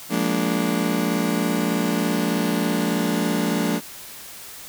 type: chord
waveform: 35% pulse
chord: Bb dominant seventh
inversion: second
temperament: just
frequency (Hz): 174.81 / 209.8 / 233.1 / 291.4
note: F3 / Ab3 / Bb3 / D4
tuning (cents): +2 / +18 / 0 / -13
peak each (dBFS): -24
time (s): 0.09-3.81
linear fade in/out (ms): 50
effects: white hiss -39 dBFS RMS until 4.68 s